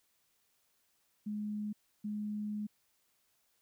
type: tone bursts at uneven times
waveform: sine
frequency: 209.8 Hz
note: G#3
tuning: 18 cents sharp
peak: -35 dBFS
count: 2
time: 1.26-1.73 / 2.04-2.67 s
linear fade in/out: 10 ms
effects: white hiss -75 dBFS RMS until 3.61 s